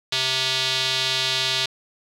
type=tone with band-pass filter; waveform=square; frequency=130.81 Hz; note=C3; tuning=in tune; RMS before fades=-23 dBFS; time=0.12-1.66 s; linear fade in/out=5 ms; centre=3800 Hz; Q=2.8; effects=none